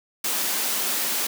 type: high-pass noise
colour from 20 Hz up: white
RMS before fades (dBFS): -25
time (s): 0.24-1.27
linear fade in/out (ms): 5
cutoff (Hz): 180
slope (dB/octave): 96
effects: none